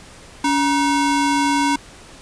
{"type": "ring-modulated tone", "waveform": "square", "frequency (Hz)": 617, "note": "D#5", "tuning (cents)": -15, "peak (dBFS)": -13, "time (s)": [0.44, 1.76], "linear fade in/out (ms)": 5, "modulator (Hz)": 334, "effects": ["pink hiss -42 dBFS RMS until 2.21 s", "resampled to 22050 Hz"]}